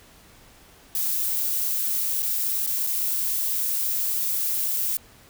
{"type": "noise with dropouts", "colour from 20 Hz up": "violet", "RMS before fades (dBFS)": -25, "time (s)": [0.95, 4.97], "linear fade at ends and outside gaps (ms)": 1, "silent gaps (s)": [[2.223, 2.228], [2.664, 2.674], [2.867, 2.871]], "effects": ["pink hiss -52 dBFS RMS until 5.29 s"]}